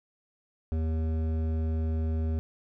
sine tone with hard clipping, 79.8 Hz, D#2, 44 cents sharp, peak -28 dBFS, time 0.72-2.39 s, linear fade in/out 0 ms, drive 12 dB, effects none

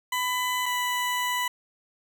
20% pulse tone pair in turn, 1000 / 990.2 Hz, B5 / B5, +21 / +4 cents, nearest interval unison, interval 17 cents, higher first, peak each -20 dBFS, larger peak neither, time 0.12-0.66 / 0.66-1.48 s, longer second, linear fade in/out 5 ms, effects none

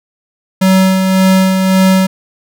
square tone with tremolo, 189 Hz, F#3, 37 cents sharp, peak -6 dBFS, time 0.61-2.07 s, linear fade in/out 10 ms, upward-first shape sine, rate 1.8 Hz, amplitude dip 40%, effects none

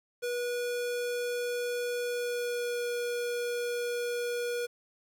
square tone with pitch glide, 485.3 to 481.1 Hz, B4 to B4, -30 to -45 cents, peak -31 dBFS, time 0.22-4.67 s, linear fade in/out 20 ms, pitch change -15 cents, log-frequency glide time 2.03-2.87 s, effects 10-bit

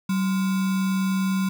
sine tone with sample-and-hold, 190.3 Hz, F#3, 49 cents sharp, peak -20 dBFS, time 0.09-1.49 s, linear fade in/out 5 ms, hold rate 1225 Hz, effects none

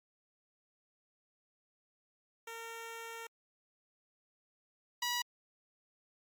10% pulse tone pair in turn, 458.1 / 970.7 Hz, A#4 / B5, -30 / -30 cents, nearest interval octave + minor second, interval 1300 cents, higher second, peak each -35 / -24 dBFS, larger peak second, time 2.47-3.27 / 5.02-5.22 s, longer first, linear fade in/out 5 ms, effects MP3 64 kbps

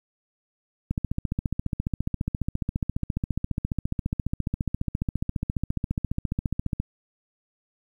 click train, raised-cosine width 5 ms, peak -13 dBFS, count 87, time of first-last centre 0.91-6.8 s, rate 14.6 Hz, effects 9-bit

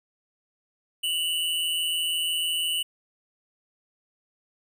square tone pair together, 2794 / 2960 Hz, F7 / F#7, 0 / 0 cents, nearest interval minor second, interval 100 cents, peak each -32 / -26 dBFS, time 1.03-2.83 s, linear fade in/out 10 ms, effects none

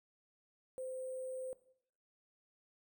sine tone with sample-and-hold, 516 Hz, C5, 24 cents flat, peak -40 dBFS, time 0.78-1.53 s, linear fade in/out 0 ms, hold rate 8820 Hz, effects noise-tail reverb RT60 0.7 s tail -17 dB re dry

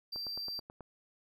triangle tone, 4699 Hz, D8, in tune, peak -36 dBFS, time 0.12-0.6 s, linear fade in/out 10 ms
click train, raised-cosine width 1 ms, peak -33 dBFS, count 7, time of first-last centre 0.16-0.807 s, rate 9.27 Hz
effects none

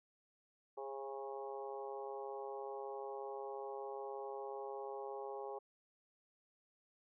harmonic tone with a mistuned harmonic, 136.8 Hz, C#3, 23 cents flat, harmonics 3 / 4 / 5 / 6 / 7 / 8, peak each -46 / -49 / -55 / -48 / -57 / -55 dBFS, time 0.77-5.59 s, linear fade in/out 10 ms, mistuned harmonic 4, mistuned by -17 cents, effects none

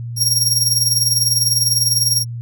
25% pulse tone with tremolo, 5588 Hz, F8, in tune, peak -6 dBFS, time 0.16-2.25 s, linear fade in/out 50 ms, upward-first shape sine, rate 20 Hz, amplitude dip 65%, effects added 118 Hz sine -24 dBFS peak until 2.41 s

